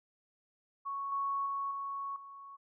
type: tone with level steps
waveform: sine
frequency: 1108.7 Hz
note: C#6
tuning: in tune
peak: -35 / -31 / -33 / -36 / -47 dBFS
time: 0.85-2.57 s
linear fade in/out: 20 ms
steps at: 1.12 / 1.46 / 1.71 / 2.16 s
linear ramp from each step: 2 ms
effects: none